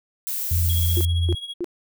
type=noise; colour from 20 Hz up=violet; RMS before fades=-27 dBFS; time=0.27-1.05 s; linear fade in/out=0 ms
type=tone; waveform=sine; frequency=85.4 Hz; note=F2; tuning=38 cents flat; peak=-18 dBFS; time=0.51-1.35 s; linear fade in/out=5 ms
type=tone with tremolo; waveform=triangle; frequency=3312 Hz; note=G#7; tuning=5 cents flat; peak=-26 dBFS; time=0.69-1.54 s; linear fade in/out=10 ms; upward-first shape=triangle; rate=15 Hz; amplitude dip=80%
type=tone bursts; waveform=sine; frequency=349.2 Hz; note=F4; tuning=in tune; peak=-23 dBFS; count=3; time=0.97-1.644 s; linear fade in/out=0 ms; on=38 ms; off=280 ms
effects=none